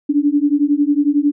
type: beating tone pair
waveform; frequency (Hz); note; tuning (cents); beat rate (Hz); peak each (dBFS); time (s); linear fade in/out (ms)
sine; 284.7 / 295.7; C#4 / D4; +46 / +12; 11; -15; 0.09-1.32; 10
effects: none